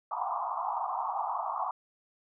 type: band-pass noise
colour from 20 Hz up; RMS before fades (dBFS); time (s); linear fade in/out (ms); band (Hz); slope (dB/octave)
pink; -33; 0.11-1.71; 2; 700 to 1200; 96
effects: none